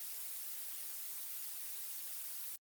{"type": "noise with flanger", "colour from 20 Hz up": "blue", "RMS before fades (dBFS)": -44, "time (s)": [0, 2.56], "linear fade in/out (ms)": 2, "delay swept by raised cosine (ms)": [1.4, 4.7], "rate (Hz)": 3.8, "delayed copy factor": 0.95, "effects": ["Opus 24 kbps"]}